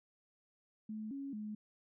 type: tone with pitch steps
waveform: sine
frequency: 216.1 / 276.3 / 212.2 Hz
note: A3 / C#4 / G#3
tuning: -31 / -6 / +38 cents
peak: -40 dBFS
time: 0.89-1.55 s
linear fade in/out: 5 ms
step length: 220 ms
effects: none